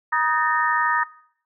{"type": "tone cluster", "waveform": "sine", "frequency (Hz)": [952, 1247, 1534, 1717, 1829], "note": ["A#5", "D#6", "G6", "A6", "A#6"], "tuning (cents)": [36, 3, -38, -43, -33], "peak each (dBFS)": [-22, -22, -31, -31, -23], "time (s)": [0.12, 1.04], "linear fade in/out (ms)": 10, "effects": ["noise-tail reverb RT60 0.6 s tail -20 dB re dry"]}